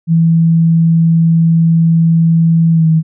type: tone with pitch glide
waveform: sine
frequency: 164.81 to 160.21 Hz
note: E3 to E3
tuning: 0 to -49 cents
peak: -6 dBFS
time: 0.07-3.03 s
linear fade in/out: 50 ms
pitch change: -49 cents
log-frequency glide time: 2.72-2.87 s
effects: none